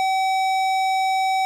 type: tone with tanh clipping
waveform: sine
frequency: 763 Hz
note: G5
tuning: 47 cents flat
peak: -20 dBFS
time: 0-1.45 s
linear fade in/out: 0 ms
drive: 17 dB
effects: none